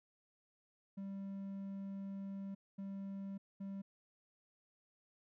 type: tone bursts at uneven times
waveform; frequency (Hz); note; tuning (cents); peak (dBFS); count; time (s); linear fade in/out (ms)
triangle; 196; G3; 0; -40; 3; 0.97-2.55 / 2.78-3.38 / 3.6-3.82; 10
effects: none